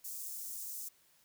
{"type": "high-pass noise", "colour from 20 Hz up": "white", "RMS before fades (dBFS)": -43, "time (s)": [0.04, 0.89], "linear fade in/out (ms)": 10, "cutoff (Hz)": 6300, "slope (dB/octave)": 24, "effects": ["white hiss -68 dBFS RMS until 1.24 s"]}